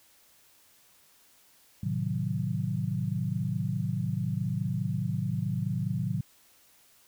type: chord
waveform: sine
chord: A diminished seventh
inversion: none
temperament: equal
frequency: 110 / 130.81 / 155.56 / 185 Hz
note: A2 / C3 / Eb3 / Gb3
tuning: 0 / 0 / 0 / 0 cents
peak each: -33 dBFS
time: 1.83-6.21 s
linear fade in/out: 5 ms
effects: white hiss -61 dBFS RMS until 7.07 s